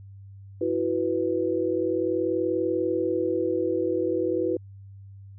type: chord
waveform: sine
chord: E suspended second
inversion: none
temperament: equal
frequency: 329.6 / 370 / 493.9 Hz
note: E4 / F#4 / B4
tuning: 0 / 0 / 0 cents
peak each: -27 dBFS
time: 0.61-4.57 s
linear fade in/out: 5 ms
effects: added 98 Hz sine -42 dBFS peak until 5.38 s